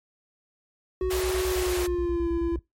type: tone with pitch glide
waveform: triangle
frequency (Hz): 370.7 to 338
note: F#4 to E4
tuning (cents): +3 to +43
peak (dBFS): -22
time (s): 1.01-2.56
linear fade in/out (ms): 2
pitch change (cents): -160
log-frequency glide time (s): 1.48-2.3
type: tone bursts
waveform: sine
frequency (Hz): 60.9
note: B1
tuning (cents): -24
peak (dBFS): -29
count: 15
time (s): 1.02-2.592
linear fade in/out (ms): 5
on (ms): 74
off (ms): 33
type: high-pass noise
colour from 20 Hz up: pink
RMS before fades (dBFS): -33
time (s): 1.1-1.87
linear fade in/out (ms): 10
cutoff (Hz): 380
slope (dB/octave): 48
effects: noise-tail reverb RT60 0.2 s tail -24 dB re dry + MP3 64 kbps

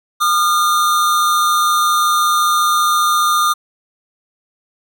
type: tone pair together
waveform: square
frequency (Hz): 1212.5 / 1387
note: D#6 / F6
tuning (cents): -45 / -12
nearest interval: major second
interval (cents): 233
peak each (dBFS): -13 / -22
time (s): 0.2-3.54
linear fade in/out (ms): 20
effects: none

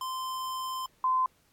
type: tone pair in turn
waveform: square / sine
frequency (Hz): 1037 / 1028.6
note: C6 / C6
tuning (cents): -16 / -30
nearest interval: unison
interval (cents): 14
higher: first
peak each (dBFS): -33 / -23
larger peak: second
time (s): 0.01-0.86 / 1.04-1.26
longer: first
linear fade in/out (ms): 2
effects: pink hiss -67 dBFS RMS until 1.52 s + AAC 64 kbps

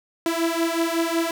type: beating tone pair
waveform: sawtooth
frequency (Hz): 329.6 / 335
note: E4 / E4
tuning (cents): 0 / +28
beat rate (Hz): 5.4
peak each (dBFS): -20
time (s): 0.26-1.31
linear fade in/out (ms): 2
effects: 9-bit

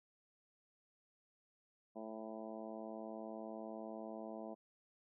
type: harmonic tone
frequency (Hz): 110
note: A2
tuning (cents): 0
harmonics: 2 / 3 / 4 / 5 / 6 / 7 / 8 / 9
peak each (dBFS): -50 / -52 / -55 / -53 / -50 / -56 / -61 / -60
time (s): 1.95-4.55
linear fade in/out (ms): 20
effects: none

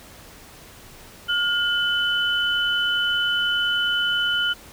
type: tone pair together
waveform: sine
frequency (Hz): 1423 / 3015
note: F6 / F#7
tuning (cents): +32 / +32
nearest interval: octave + minor second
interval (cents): 1300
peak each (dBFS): -22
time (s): 1.28-4.54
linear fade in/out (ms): 20
effects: pink hiss -45 dBFS RMS until 4.72 s

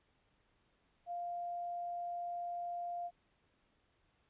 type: tone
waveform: sine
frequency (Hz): 698.5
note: F5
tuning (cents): 0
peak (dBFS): -38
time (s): 1.06-3.11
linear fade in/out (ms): 50
effects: pink hiss -75 dBFS RMS until 4.29 s + resampled to 8000 Hz

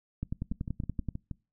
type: two click trains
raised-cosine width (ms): 5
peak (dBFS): -24 / -20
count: 6 / 10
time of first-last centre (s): 0.52-1.312 / 0.23-1.087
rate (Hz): 6.31 / 10.5
effects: noise-tail reverb RT60 0.3 s tail -24 dB re dry

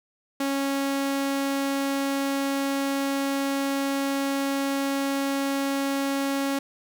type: tone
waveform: sawtooth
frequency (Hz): 275.7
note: C#4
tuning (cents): -9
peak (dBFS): -20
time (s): 0.4-6.59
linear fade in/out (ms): 5
effects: none

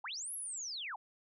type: linear two-way sweep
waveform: sine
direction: up then down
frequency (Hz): 701 to 11380 to 701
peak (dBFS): -39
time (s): 0.04-0.96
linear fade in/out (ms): 5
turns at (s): 0.34
effects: none

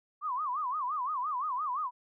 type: tone with vibrato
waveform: sine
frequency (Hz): 1108.7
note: C#6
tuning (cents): 0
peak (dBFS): -30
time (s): 0.21-1.91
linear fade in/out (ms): 50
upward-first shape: sine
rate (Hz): 5.8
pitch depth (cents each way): 220
effects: none

